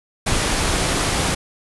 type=low-pass noise; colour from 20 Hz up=pink; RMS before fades=-20 dBFS; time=0.26-1.35 s; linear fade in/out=10 ms; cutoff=11000 Hz; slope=96 dB/octave; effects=none